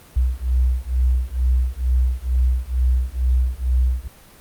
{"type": "beating tone pair", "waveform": "sine", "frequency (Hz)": [61.74, 63.94], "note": ["B1", "C2"], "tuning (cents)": [0, -39], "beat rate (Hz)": 2.2, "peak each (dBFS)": -19, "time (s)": [0.16, 4.08], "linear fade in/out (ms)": 10, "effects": ["pink hiss -47 dBFS RMS until 4.4 s", "Opus 32 kbps"]}